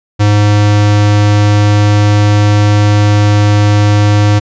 square tone, 103.83 Hz, G#2, in tune, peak -6 dBFS, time 0.19-4.4 s, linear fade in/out 20 ms, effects resampled to 16000 Hz

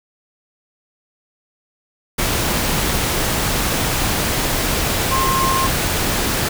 sine tone in noise, 1063 Hz, C6, 27 cents sharp, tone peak -17 dBFS, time 5.11-5.67 s, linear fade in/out 10 ms, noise pink, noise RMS -19 dBFS, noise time 2.18-6.49 s, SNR -1 dB, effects none

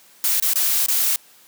blue noise with dropouts, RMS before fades -19 dBFS, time 0.24-1.16 s, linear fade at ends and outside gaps 1 ms, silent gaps 0.4-0.424 / 0.535-0.557 / 0.862-0.884 s, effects white hiss -51 dBFS RMS until 1.47 s + high-pass 150 Hz 12 dB/octave

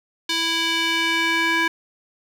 square tone with band-pass filter sweep, 330 Hz, E4, 2 cents sharp, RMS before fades -21 dBFS, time 0.29-1.68 s, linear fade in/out 5 ms, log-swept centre 3700 to 1900 Hz, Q 1.8, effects 7-bit

